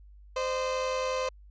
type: tone pair together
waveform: 30% pulse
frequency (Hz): 518 / 608.9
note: C5 / D#5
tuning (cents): -17 / -38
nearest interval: minor third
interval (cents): 279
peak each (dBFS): -26 / -34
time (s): 0.36-1.29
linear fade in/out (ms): 5
effects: added 50 Hz sine -49 dBFS peak until 1.5 s + resampled to 16000 Hz